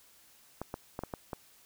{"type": "clicks", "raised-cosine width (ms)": 1, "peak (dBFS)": -22, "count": 6, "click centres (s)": [0.616, 0.741, 0.991, 1.036, 1.138, 1.332], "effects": ["white hiss -61 dBFS RMS until 1.65 s"]}